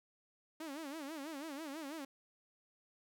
sawtooth tone with vibrato, 298.1 Hz, D4, 26 cents sharp, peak -39 dBFS, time 0.6-2.05 s, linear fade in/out 5 ms, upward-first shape sine, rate 6.1 Hz, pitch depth 170 cents each way, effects none

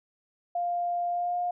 sine tone with pitch glide, 700 to 709.4 Hz, F5 to F5, +4 to +27 cents, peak -26 dBFS, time 0.55-1.51 s, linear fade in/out 5 ms, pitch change +23 cents, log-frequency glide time 1.1-1.37 s, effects none

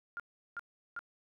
sine tone bursts, 1406 Hz, F6, 11 cents sharp, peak -37 dBFS, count 3, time 0.17-0.991 s, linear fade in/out 0 ms, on 27 ms, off 370 ms, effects none

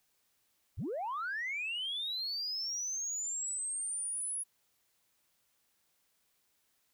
sine linear sweep, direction up, 49.65 to 10530 Hz, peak -33 dBFS, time 0.77-4.44 s, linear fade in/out 20 ms, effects tanh soft clip ceiling -31 dBFS + white hiss -75 dBFS RMS until 6.93 s

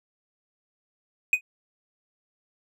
triangle tone with exponential decay, 2497 Hz, D#7, 6 cents sharp, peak -11 dBFS, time 1.33-1.41 s, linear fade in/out 2 ms, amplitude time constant 16 ms, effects none

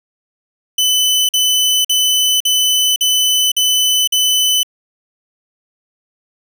sawtooth tone bursts, 3011 Hz, F#7, 30 cents sharp, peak -8 dBFS, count 7, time 0.78-4.632 s, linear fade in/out 5 ms, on 510 ms, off 47 ms, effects 8-bit

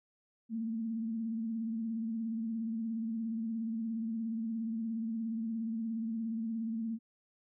sine tone with vibrato, 225.3 Hz, A3, 41 cents sharp, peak -33 dBFS, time 0.49-6.99 s, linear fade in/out 50 ms, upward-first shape sine, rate 17 Hz, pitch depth 48 cents each way, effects none

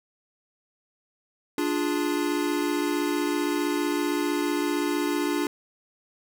square chord, D diminished, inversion none, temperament equal, 293.7 / 349.2 / 415.3 Hz, D4 / F4 / Ab4, 0 / 0 / 0 cents, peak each -27 / -29 / -33 dBFS, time 1.58-5.47 s, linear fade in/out 2 ms, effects none

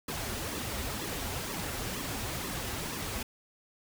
pink noise with flanger, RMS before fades -36 dBFS, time 0.08-3.23 s, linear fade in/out 5 ms, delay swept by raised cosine 1.3 to 6.8 ms, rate 2.1 Hz, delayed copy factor -0.75, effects none

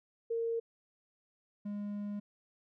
sine / triangle tone pair in turn, 460 / 205.3 Hz, A#4 / G#3, -23 / -20 cents, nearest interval octave + major second, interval 1397 cents, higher first, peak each -31 / -34 dBFS, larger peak first, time 0.3-0.6 / 1.65-2.2 s, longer second, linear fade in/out 10 ms, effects none

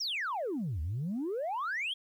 sine exponential two-way sweep, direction down then up, 5880 to 72.7 to 3382 Hz, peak -30 dBFS, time 0-1.94 s, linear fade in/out 10 ms, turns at 0.81 s, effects tanh soft clip ceiling -29 dBFS + 11-bit

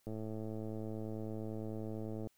click train, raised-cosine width 2 ms, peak -30 dBFS, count 241, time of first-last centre 0.07-2.272 s, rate 109 Hz, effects white hiss -74 dBFS RMS until 2.37 s

